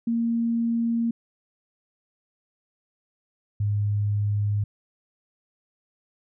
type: tone pair in turn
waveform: sine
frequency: 231.8 / 103.26 Hz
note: A#3 / G#2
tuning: -10 / -9 cents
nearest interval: octave + major second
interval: 1399 cents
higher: first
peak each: -21 / -21 dBFS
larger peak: neither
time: 0.07-1.11 / 3.6-4.64 s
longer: neither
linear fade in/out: 5 ms
effects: none